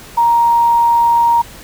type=tone with quantisation; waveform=sine; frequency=937 Hz; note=A#5; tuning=9 cents sharp; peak=-8 dBFS; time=0.17-1.42 s; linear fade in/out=10 ms; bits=6; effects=pink hiss -36 dBFS RMS until 1.63 s